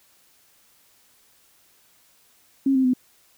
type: tone with pitch steps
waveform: sine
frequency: 271.2 / 262.1 / 253.3 Hz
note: C#4 / C4 / B3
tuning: -38 / +3 / +44 cents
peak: -16 dBFS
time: 2.66-2.936 s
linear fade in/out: 5 ms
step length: 92 ms
effects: white hiss -59 dBFS RMS until 3.37 s

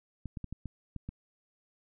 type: clicks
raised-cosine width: 5 ms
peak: -26 dBFS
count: 7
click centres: 0.257 / 0.372 / 0.443 / 0.526 / 0.657 / 0.963 / 1.09 s
effects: none

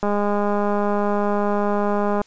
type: click train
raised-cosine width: 1 ms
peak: -9 dBFS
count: 449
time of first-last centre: 0.03-2.215 s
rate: 205 Hz
effects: white hiss -54 dBFS RMS until 2.26 s + resampled to 16000 Hz

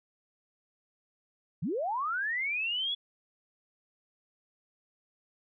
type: linear sweep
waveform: sine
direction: up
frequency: 123.47 to 3426 Hz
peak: -29 dBFS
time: 1.62-2.95 s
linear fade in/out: 10 ms
effects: none

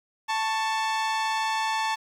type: tone pair together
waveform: sawtooth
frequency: 883.2 / 1108.7 Hz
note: A5 / C#6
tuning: +6 / 0 cents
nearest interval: major third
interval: 394 cents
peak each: -21 / -29 dBFS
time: 0.28-1.96 s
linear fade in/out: 20 ms
effects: low-pass 6000 Hz 12 dB/octave + 9-bit

